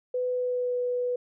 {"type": "tone with pitch glide", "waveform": "sine", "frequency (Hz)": [500, 493.1], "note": ["B4", "B4"], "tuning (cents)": [21, -3], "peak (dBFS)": -25, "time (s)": [0.14, 1.16], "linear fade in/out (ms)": 5, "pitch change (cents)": -24, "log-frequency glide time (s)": [0.28, 0.77], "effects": []}